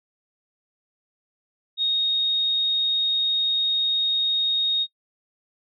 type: tone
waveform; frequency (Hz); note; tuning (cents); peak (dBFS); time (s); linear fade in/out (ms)
sine; 3729; A#7; 0; -19; 1.77-4.87; 50
effects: noise-tail reverb RT60 0.1 s tail -25 dB re dry